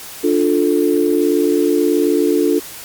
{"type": "chord", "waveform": "sine", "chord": "D minor", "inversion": "none", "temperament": "just", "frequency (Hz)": [293.7, 352.4, 440.5], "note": ["D4", "F4", "A4"], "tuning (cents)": [0, 16, 2], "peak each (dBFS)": [-16, -16, -17], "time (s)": [0.23, 2.6], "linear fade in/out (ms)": 20, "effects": ["white hiss -33 dBFS RMS until 2.84 s", "Opus 48 kbps"]}